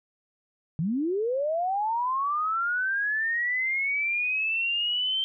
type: linear sweep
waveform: sine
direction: up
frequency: 146.83 to 3136 Hz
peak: -24 dBFS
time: 0.79-5.24 s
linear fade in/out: 0 ms
effects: none